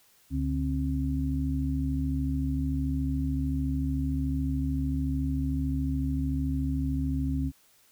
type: tone cluster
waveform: sine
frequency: 71.9 / 145.5 / 266.9 Hz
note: D2 / D3 / C4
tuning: -36 / -16 / +35 cents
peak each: -29 / -32 / -30 dBFS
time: 0.3-7.52 s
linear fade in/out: 50 ms
effects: white hiss -62 dBFS RMS until 7.91 s